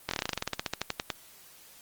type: slowing click train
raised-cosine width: 0.2 ms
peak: -11 dBFS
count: 20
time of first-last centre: 0.09-1.102 s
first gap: 22 ms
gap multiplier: 1.09
effects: white hiss -54 dBFS RMS until 1.81 s + Opus 24 kbps